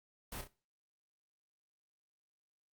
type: noise with echo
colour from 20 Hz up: pink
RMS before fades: -43 dBFS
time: 0.32-0.41 s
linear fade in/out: 2 ms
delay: 32 ms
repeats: 2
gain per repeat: -7 dB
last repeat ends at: 0.474 s
effects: noise-tail reverb RT60 0.3 s tail -17 dB re dry + Opus 32 kbps